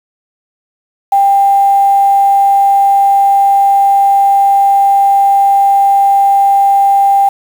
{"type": "tone with quantisation", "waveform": "sine", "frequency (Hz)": 793, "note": "G5", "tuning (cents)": 20, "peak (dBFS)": -5, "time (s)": [1.12, 7.29], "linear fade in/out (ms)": 5, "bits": 5, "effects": []}